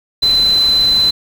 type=tone in noise; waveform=sine; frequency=4037 Hz; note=B7; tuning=37 cents sharp; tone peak=-9 dBFS; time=0.22-1.11 s; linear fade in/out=10 ms; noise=pink; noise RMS=-27 dBFS; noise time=0.22-1.11 s; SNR=+15 dB; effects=none